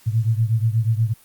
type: beating tone pair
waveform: sine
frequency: 110 / 118.3 Hz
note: A2 / A#2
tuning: 0 / +26 cents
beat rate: 8.3 Hz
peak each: -18 / -21 dBFS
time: 0.06-1.14 s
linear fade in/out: 20 ms
effects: white hiss -52 dBFS RMS until 1.24 s + Opus 48 kbps